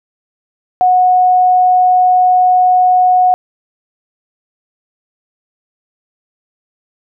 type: tone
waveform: sine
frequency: 732 Hz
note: F#5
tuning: 19 cents flat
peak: -6 dBFS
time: 0.81-3.34 s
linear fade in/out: 0 ms
effects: none